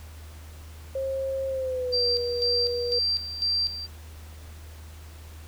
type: tone with pitch glide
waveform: sine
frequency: 536 to 483.1 Hz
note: C5 to B4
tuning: +42 to -38 cents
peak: -26 dBFS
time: 0.95-2.99 s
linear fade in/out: 5 ms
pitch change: -180 cents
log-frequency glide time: 1.48-2.07 s
type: tone with tremolo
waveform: sine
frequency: 4706 Hz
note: D8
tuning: 3 cents sharp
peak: -22 dBFS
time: 1.92-3.87 s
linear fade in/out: 20 ms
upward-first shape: square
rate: 2 Hz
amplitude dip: 70%
effects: added 78 Hz sine -41 dBFS peak until 5.47 s + pink hiss -51 dBFS RMS until 5.47 s